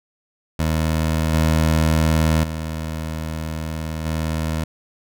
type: tone with level steps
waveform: 20% pulse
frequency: 79.4 Hz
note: D#2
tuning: 36 cents sharp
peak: -13 / -10 / -20 / -16 dBFS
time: 0.59-4.64 s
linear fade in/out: 5 ms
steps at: 1.33 / 2.43 / 4.05 s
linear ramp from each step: 10 ms
effects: none